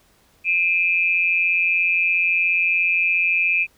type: tone pair together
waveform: sine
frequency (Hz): 2395 / 2572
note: D7 / E7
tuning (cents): +33 / -43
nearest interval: minor second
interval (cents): 124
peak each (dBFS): -19 / -19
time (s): 0.44-3.67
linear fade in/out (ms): 50
effects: pink hiss -58 dBFS RMS until 3.77 s